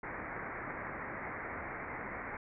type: low-pass noise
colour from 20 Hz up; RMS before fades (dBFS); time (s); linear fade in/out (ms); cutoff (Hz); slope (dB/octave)
white; -42; 0.03-2.37; 2; 2200; 96
effects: none